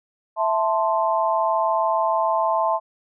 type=chord; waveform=sine; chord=A minor; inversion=second; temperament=equal; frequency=659.3 / 880 / 1046.5 Hz; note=E5 / A5 / C6; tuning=0 / 0 / 0 cents; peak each=-22 / -22 / -23 dBFS; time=0.36-2.8 s; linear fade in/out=50 ms; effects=none